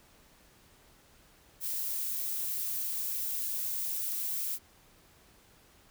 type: noise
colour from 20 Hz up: violet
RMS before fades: -34 dBFS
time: 1.6-4.59 s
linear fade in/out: 50 ms
effects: pink hiss -61 dBFS RMS until 5.9 s